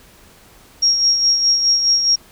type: tone with tremolo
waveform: sine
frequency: 5588 Hz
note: F8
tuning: in tune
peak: -10 dBFS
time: 0.82-2.16 s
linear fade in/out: 10 ms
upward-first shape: sine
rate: 4.8 Hz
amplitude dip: 50%
effects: pink hiss -47 dBFS RMS until 2.31 s